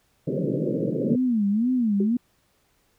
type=band-pass noise; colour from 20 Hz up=pink; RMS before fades=-25 dBFS; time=0.27-1.16 s; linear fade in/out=10 ms; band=130 to 560 Hz; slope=96 dB/octave
type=tone with vibrato; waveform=sine; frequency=226.2 Hz; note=A3; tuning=48 cents sharp; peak=-19 dBFS; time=1.1-2.17 s; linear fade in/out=5 ms; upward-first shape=sine; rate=2 Hz; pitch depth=220 cents each way
type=tone with exponential decay; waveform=sine; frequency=380.8 Hz; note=F#4; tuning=50 cents sharp; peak=-21 dBFS; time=2-2.12 s; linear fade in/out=5 ms; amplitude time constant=26 ms
effects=pink hiss -66 dBFS RMS until 2.98 s